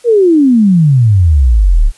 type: exponential sweep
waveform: sine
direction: down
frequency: 494.2 to 32.7 Hz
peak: -4 dBFS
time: 0.04-1.92 s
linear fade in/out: 50 ms
effects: white hiss -44 dBFS RMS until 1.97 s + resampled to 24000 Hz